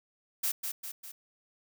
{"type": "noise with echo", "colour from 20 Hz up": "blue", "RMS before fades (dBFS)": -30, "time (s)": [0.43, 0.52], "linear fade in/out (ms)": 10, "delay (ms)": 200, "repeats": 3, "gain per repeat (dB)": -5, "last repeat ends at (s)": 1.12, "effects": []}